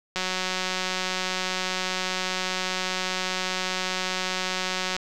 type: click train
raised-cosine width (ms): 0.2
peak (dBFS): -10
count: 890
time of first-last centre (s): 0.16-4.965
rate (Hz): 185
effects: none